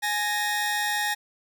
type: tone pair together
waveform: sawtooth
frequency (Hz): 834.5 / 1854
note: G#5 / A#6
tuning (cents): +8 / -10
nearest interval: octave + major second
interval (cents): 1382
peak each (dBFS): -24 / -23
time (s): 0.02-1.15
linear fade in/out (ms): 20
effects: none